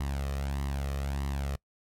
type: tone with flanger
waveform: sawtooth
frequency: 69.3 Hz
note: C#2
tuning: in tune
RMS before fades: -32 dBFS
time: 0-1.56 s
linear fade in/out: 5 ms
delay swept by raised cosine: 1 to 1.64 ms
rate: 1.6 Hz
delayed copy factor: +0.6
effects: noise-tail reverb RT60 0.1 s tail -24 dB re dry + MP3 64 kbps